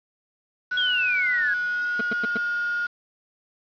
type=tone with pitch glide; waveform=sine; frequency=1480 to 1428.8 Hz; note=F#6 to F6; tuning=0 to +39 cents; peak=-23 dBFS; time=0.71-2.87 s; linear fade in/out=10 ms; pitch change=-61 cents; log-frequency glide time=1.19-2.32 s
type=exponential sweep; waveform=sine; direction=down; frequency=3336 to 1620 Hz; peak=-22 dBFS; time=0.77-1.54 s; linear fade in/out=5 ms
type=tone bursts; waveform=25% pulse; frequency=223.5 Hz; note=A3; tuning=27 cents sharp; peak=-22 dBFS; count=4; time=1.99-2.374 s; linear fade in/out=5 ms; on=21 ms; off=100 ms
effects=resampled to 11025 Hz + 7-bit